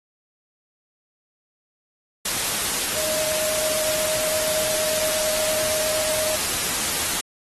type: tone in noise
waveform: sine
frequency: 622.3 Hz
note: D#5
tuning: in tune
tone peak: -27 dBFS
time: 2.96-6.36 s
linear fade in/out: 5 ms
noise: white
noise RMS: -24 dBFS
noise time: 2.25-7.21 s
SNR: -6 dB
effects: AAC 32 kbps